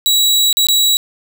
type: tone with dropouts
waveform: sawtooth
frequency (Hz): 3890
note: B7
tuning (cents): -27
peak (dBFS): -7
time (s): 0.06-0.97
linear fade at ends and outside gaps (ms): 0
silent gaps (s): 0.528-0.57 / 0.669-0.686
effects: none